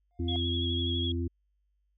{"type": "tone with exponential growth", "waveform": "triangle", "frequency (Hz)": 706, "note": "F5", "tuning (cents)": 19, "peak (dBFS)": -34, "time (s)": [0.11, 0.36], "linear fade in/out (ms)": 0, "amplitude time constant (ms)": 54}
{"type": "harmonic tone", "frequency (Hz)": 85.5, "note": "F2", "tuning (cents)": -36, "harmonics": [1, 3, 4], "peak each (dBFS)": [-30, -35, -36], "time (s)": [0.19, 1.28], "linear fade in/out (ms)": 10}
{"type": "tone with vibrato", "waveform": "sine", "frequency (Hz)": 3322, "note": "G#7", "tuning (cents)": 0, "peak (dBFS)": -32, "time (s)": [0.28, 1.12], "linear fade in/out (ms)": 5, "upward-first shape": "sine", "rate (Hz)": 12, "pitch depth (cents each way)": 26}
{"effects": ["added 50 Hz sine -70 dBFS peak until 1.97 s"]}